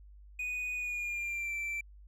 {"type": "tone with pitch glide", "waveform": "triangle", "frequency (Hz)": [2479, 2340], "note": ["D#7", "D7"], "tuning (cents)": [-7, -7], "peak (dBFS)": -32, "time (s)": [0.39, 1.81], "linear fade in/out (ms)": 5, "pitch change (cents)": -100, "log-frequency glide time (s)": [0.75, 1.54], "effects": ["added 50 Hz sine -51 dBFS peak until 2.07 s"]}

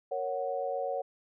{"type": "chord", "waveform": "sine", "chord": "F# major", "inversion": "first", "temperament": "equal", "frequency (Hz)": [466.2, 554.4, 740], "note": ["A#4", "C#5", "F#5"], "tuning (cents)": [0, 0, 0], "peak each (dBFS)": [-37, -33, -35], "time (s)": [0.11, 1.02], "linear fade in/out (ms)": 10, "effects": []}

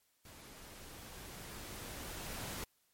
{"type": "noise with level ramp", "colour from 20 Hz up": "pink", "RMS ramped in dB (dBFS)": [-55, -42], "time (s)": [0.25, 2.64], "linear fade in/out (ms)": 2, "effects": ["white hiss -75 dBFS RMS until 2.93 s", "MP3 64 kbps"]}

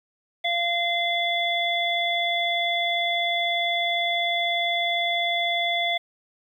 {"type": "harmonic tone", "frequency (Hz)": 689, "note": "F5", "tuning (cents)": -24, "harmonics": [1, 3, 5], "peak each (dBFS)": [-26, -26, -26], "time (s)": [0.44, 5.98], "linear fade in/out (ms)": 10, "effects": ["9-bit"]}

